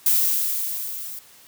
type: noise with level ramp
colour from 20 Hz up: violet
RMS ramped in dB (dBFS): -17 to -35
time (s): 0.06-1.19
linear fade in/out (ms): 2
effects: white hiss -50 dBFS RMS until 1.47 s + high-pass 60 Hz 12 dB/octave